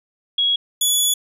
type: tone pair in turn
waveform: sine / 15% pulse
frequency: 3322 / 3411 Hz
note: G#7 / G#7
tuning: 0 / +46 cents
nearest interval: unison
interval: 46 cents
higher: second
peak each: -15 / -8 dBFS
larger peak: second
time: 0.38-0.56 / 0.81-1.14 s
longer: second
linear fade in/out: 5 ms
effects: resampled to 32000 Hz